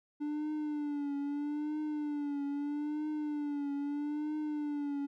triangle tone with vibrato, 293.7 Hz, D4, in tune, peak -31 dBFS, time 0.2-5.07 s, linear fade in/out 20 ms, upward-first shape triangle, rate 0.78 Hz, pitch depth 72 cents each way, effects none

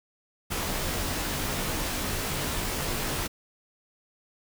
pink noise with comb filter, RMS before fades -30 dBFS, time 0.5-3.28 s, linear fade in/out 20 ms, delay 18 ms, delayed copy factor -0.55, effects none

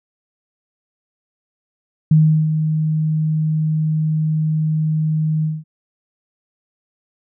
sine tone with ADSR envelope, 156 Hz, D#3, 5 cents sharp, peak -7 dBFS, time 2.11-5.64 s, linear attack 5 ms, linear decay 360 ms, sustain -8 dB, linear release 200 ms, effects none

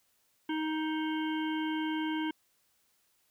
harmonic tone, 313 Hz, D#4, 10 cents sharp, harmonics 1 / 3 / 5 / 7 / 9 / 10, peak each -31 / -39 / -42 / -45 / -49 / -45 dBFS, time 0.49-2.31 s, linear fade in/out 5 ms, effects white hiss -72 dBFS RMS until 3.3 s

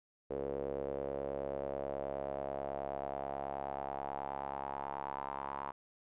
sawtooth tone with band-pass filter sweep, 69.3 Hz, C#2, in tune, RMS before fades -40 dBFS, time 0.3-5.72 s, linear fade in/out 10 ms, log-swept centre 470 to 980 Hz, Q 4.5, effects resampled to 8000 Hz

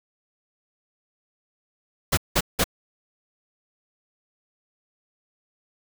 pink noise bursts, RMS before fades -20 dBFS, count 3, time 2.12-2.642 s, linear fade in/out 10 ms, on 54 ms, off 180 ms, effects none

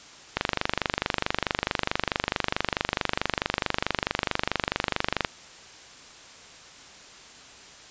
click train, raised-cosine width 0.3 ms, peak -6 dBFS, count 121, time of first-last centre 0.37-5.248 s, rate 24.6 Hz, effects white hiss -47 dBFS RMS until 7.9 s + resampled to 16000 Hz

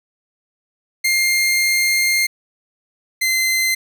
sawtooth tone pair in turn, 2114 / 2069 Hz, C7 / C7, +17 / -20 cents, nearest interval unison, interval 37 cents, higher first, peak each -11 / -12 dBFS, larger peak first, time 1.04-2.27 / 3.21-3.75 s, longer first, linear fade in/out 10 ms, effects none

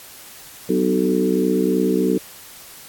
harmonic tone with a mistuned harmonic, 63.1 Hz, B1, 38 cents sharp, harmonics 3 / 4 / 5 / 6 / 7, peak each -22 / -22 / -22 / -22 / -22 dBFS, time 0.69-2.18 s, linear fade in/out 5 ms, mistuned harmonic 5, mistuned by -35 cents, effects white hiss -41 dBFS RMS until 2.88 s + AAC 64 kbps

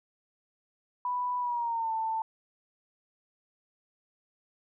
sine tone with pitch glide, 987.8 to 890.3 Hz, B5 to A5, 0 to +20 cents, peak -28 dBFS, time 1.05-2.22 s, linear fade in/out 2 ms, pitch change -180 cents, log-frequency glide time 1.39-1.92 s, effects none

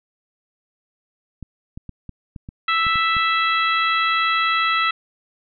clicks, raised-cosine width 5 ms, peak -21 dBFS, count 9, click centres 1.427 / 1.775 / 1.893 / 2.093 / 2.362 / 2.489 / 2.867 / 2.957 / 3.167 s
harmonic tone, 659.3 Hz, E5, in tune, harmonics 2 / 3 / 4 / 5 / 6, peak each -19 / -23 / -25 / -27 / -29 dBFS, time 2.68-4.91 s, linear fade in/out 5 ms
effects none

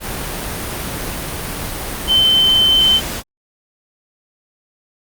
sine tone in noise, 3080 Hz, G7, 31 cents flat, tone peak -9 dBFS, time 2.07-3.01 s, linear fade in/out 50 ms, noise pink, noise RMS -24 dBFS, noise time 0-3.23 s, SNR +12 dB, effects Opus 32 kbps

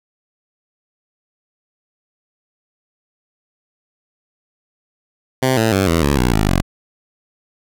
10% pulse tone with pitch steps, 130.2 / 112.04 / 96.42 / 82.97 / 71.4 / 61.45 / 52.88 / 45.5 Hz, C3 / A2 / G2 / E2 / D2 / B1 / G#1 / F#1, -8 / +32 / -28 / +12 / -48 / -8 / +32 / -28 cents, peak -5 dBFS, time 5.42-6.62 s, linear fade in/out 10 ms, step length 150 ms, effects none

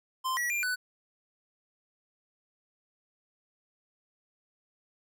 square tone with pitch steps, 1040 / 1931 / 2389 / 1494 Hz, C6 / B6 / D7 / F#6, -11 / -39 / +29 / +16 cents, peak -29 dBFS, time 0.24-0.76 s, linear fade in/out 20 ms, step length 130 ms, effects none

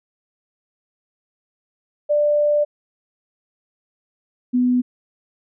sine tone pair in turn, 591 / 248.5 Hz, D5 / B3, +11 / +11 cents, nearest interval octave + minor third, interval 1500 cents, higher first, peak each -14 dBFS, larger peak neither, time 2.09-2.65 / 4.53-4.82 s, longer first, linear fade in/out 20 ms, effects none

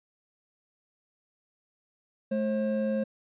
triangle tone pair together, 215.4 / 535 Hz, A3 / C5, -37 / +38 cents, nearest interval octave + major third, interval 1575 cents, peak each -26 / -27 dBFS, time 2.31-3.04 s, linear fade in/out 10 ms, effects resampled to 8000 Hz

